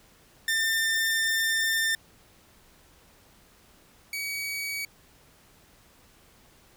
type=tone pair in turn; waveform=sawtooth; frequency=1797 / 2264 Hz; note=A6 / C#7; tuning=+36 / +36 cents; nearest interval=major third; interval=400 cents; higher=second; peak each=-20 / -27 dBFS; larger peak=first; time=0.48-1.95 / 4.13-4.85 s; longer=first; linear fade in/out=2 ms; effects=pink hiss -58 dBFS RMS until 6.76 s